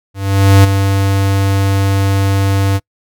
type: tone with ADSR envelope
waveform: square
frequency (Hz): 98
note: G2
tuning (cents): 0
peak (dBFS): -3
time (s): 0.14-2.8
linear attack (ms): 500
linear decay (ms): 14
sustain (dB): -8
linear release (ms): 42
effects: noise-tail reverb RT60 0.1 s tail -26 dB re dry